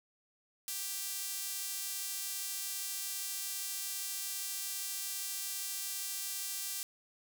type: tone with high-pass filter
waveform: sawtooth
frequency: 392.5 Hz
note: G4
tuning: 2 cents sharp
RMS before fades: -39 dBFS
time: 0.68-6.83 s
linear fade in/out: 0 ms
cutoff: 6500 Hz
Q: 0.55
effects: none